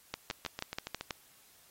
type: two click trains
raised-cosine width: 0.2 ms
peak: -20 / -17 dBFS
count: 6 / 7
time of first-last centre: 0.31-1.01 / 0.14-1.108 s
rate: 7.14 / 6.2 Hz
effects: white hiss -62 dBFS RMS until 1.7 s + AAC 48 kbps